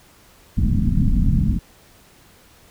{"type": "low-pass noise", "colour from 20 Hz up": "pink", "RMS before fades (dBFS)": -17, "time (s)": [0.57, 1.59], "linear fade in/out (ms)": 10, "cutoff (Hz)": 250, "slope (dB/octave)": 48, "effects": ["pink hiss -51 dBFS RMS until 2.7 s"]}